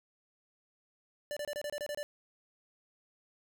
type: tone bursts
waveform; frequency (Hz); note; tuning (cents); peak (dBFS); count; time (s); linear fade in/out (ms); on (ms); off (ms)
square; 587; D5; -1; -36; 9; 1.31-2.03; 0; 56; 27
effects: none